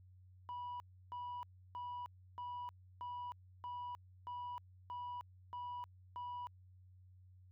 sine tone bursts, 978 Hz, B5, 17 cents flat, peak -40 dBFS, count 10, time 0.49-6.47 s, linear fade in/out 0 ms, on 310 ms, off 320 ms, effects tanh soft clip ceiling -41 dBFS + added 92 Hz sine -59 dBFS peak until 7.51 s

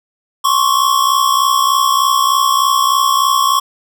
square tone pair together, 1064.7 / 1128 Hz, C6 / C#6, +30 / +30 cents, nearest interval minor second, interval 100 cents, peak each -14 dBFS, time 0.44-3.6 s, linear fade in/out 10 ms, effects none

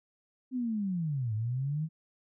sine linear two-way sweep, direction down then up, 261.6 to 105 to 162.5 Hz, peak -29 dBFS, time 0.51-1.89 s, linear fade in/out 50 ms, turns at 1.34 s, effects none

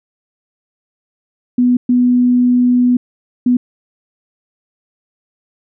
sine tone bursts at uneven times, 246.9 Hz, B3, in tune, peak -8 dBFS, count 3, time 1.58-1.77 / 1.89-2.97 / 3.46-3.57 s, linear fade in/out 5 ms, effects none

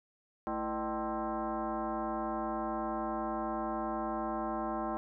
sine tone with frequency modulation, 220.7 Hz, A3, 5 cents sharp, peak -32 dBFS, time 0.47-4.97 s, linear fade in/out 0 ms, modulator 276 Hz, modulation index 3.5, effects none

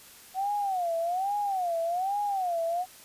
sine tone with vibrato, 740 Hz, F#5, in tune, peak -26 dBFS, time 0.34-2.86 s, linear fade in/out 50 ms, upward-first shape sine, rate 1.2 Hz, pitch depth 190 cents each way, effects white hiss -51 dBFS RMS until 3.04 s + resampled to 32000 Hz

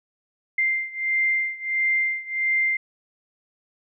sine beating tone pair, 2093 / 2094.5 Hz, C7 / C7, 0 / +1 cents, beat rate 1.5 Hz, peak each -23 / -25 dBFS, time 0.58-2.77 s, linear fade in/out 5 ms, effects none

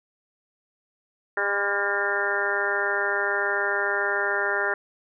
harmonic tone with a mistuned harmonic, 201.5 Hz, G3, 48 cents sharp, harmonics 2 / 3 / 4 / 5 / 6 / 7 / 8 / 9, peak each -30 / -32 / -33 / -34 / -38 / -28 / -29 / -28 dBFS, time 1.37-4.74 s, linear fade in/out 2 ms, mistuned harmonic 6, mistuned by -48 cents, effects none

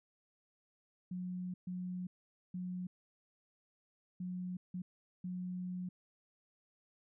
sine tone bursts at uneven times, 181.3 Hz, F#3, 35 cents flat, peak -38 dBFS, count 6, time 1.11-1.54 / 1.67-2.07 / 2.54-2.87 / 4.2-4.57 / 4.74-4.82 / 5.24-5.89 s, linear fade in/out 5 ms, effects none

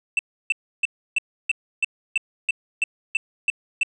triangle tone bursts, 2665 Hz, E7, 18 cents sharp, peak -15 dBFS, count 12, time 0.17-3.832 s, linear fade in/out 2 ms, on 21 ms, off 310 ms, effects resampled to 22050 Hz

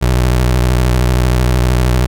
25% pulse tone with vibrato, 62 Hz, B1, 7 cents sharp, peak -6 dBFS, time 0.01-2.07 s, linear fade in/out 20 ms, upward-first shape square, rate 13 Hz, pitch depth 70 cents each way, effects none

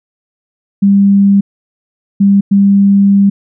sine tone bursts at uneven times, 198.8 Hz, G3, 25 cents sharp, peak -4 dBFS, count 3, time 0.82-1.41 / 2.2-2.41 / 2.51-3.3 s, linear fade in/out 10 ms, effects none

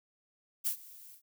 violet noise with ADSR envelope, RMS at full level -30 dBFS, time 0.64-1.22 s, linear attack 27 ms, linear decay 94 ms, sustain -22 dB, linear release 100 ms, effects none

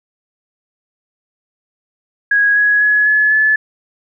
sine tone with pitch steps, 1654 / 1672.3 / 1690.7 / 1709.4 / 1728.2 Hz, G#6 / G#6 / G#6 / G#6 / A6, -8 / +12 / +30 / +49 / -32 cents, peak -9 dBFS, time 2.31-3.56 s, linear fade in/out 5 ms, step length 250 ms, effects none

